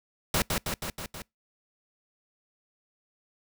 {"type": "noise with echo", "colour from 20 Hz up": "pink", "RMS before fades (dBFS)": -25, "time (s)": [0.34, 0.42], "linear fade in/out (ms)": 2, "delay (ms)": 160, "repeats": 5, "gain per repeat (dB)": -3, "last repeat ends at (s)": 1.22, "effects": ["noise-tail reverb RT60 0.2 s tail -26 dB re dry"]}